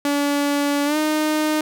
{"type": "tone with pitch glide", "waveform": "sawtooth", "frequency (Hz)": [286.6, 307.2], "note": ["D4", "D#4"], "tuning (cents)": [-42, -22], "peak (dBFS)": -14, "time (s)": [0.05, 1.61], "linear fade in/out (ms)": 2, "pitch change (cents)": 120, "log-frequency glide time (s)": [0.85, 0.97], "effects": []}